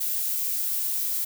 violet noise, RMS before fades -27 dBFS, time 0-1.25 s, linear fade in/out 10 ms, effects none

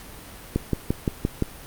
click train, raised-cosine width 3 ms, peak -8 dBFS, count 6, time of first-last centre 0.56-1.424 s, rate 5.79 Hz, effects pink hiss -42 dBFS RMS until 1.66 s + Opus 48 kbps

